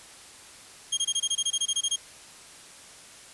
20% pulse tone bursts, 3235 Hz, G#7, 46 cents flat, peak -18 dBFS, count 14, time 0.92-1.962 s, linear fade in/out 10 ms, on 54 ms, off 22 ms, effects white hiss -48 dBFS RMS until 3.33 s + resampled to 24000 Hz

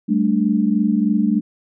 sine chord, G suspended second, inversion none, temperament equal with one note detuned, 196 / 219.2 / 293.7 Hz, G3 / A3 / D4, 0 / -6 / 0 cents, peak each -19 / -17 / -21 dBFS, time 0.08-1.41 s, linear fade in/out 20 ms, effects none

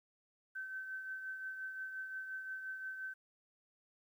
sine tone with tremolo, 1537 Hz, G6, 35 cents flat, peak -39 dBFS, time 0.55-3.14 s, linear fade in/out 10 ms, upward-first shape triangle, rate 5.7 Hz, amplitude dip 50%, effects 12-bit

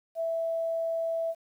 sine tone, 659.3 Hz, E5, in tune, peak -27 dBFS, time 0.15-1.35 s, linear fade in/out 50 ms, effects 10-bit

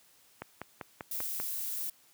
click train, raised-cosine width 0.5 ms, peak -23 dBFS, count 6, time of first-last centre 0.42-1.4 s, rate 5.1 Hz
violet noise, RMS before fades -36 dBFS, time 1.11-1.9 s, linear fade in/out 5 ms
effects white hiss -63 dBFS RMS until 2.13 s + high-pass 80 Hz 12 dB/octave

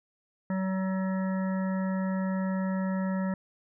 harmonic tone, 189.3 Hz, F#3, 40 cents sharp, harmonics 1 / 3 / 5 / 7 / 9 / 10, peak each -27 / -37 / -41 / -44 / -46 / -47 dBFS, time 0.5-3.34 s, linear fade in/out 2 ms, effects none

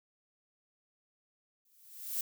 violet noise with exponential growth, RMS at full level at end -32 dBFS, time 1.65-2.21 s, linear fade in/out 2 ms, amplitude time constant 120 ms, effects none

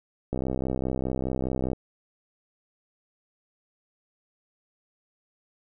click train, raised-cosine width 2 ms, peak -15 dBFS, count 92, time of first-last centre 0.33-1.732 s, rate 64.9 Hz, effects none

